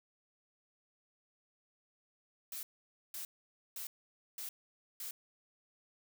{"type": "noise bursts", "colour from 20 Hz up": "blue", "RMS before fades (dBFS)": -43, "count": 5, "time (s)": [2.52, 5.11], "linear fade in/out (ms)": 2, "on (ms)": 110, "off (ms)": 510, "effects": []}